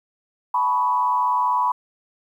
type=tone with frequency modulation; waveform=sine; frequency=987.8 Hz; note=B5; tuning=in tune; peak=-17 dBFS; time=0.54-1.72 s; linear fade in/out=5 ms; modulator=120 Hz; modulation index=0.77; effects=9-bit